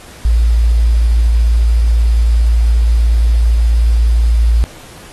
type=tone with quantisation; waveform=sine; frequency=57.1 Hz; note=A#1; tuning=35 cents flat; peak=-7 dBFS; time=0.25-4.64 s; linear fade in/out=0 ms; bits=6; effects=pink hiss -37 dBFS RMS until 5.12 s + AAC 32 kbps